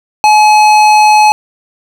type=tone with tanh clipping; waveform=sine; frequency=850 Hz; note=G#5; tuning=40 cents sharp; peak=-5 dBFS; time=0.24-1.32 s; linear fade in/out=0 ms; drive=17 dB; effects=none